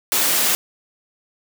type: high-pass noise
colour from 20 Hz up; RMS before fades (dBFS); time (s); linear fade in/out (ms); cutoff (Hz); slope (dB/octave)
white; -18; 0.12-0.55; 0; 190; 12
effects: none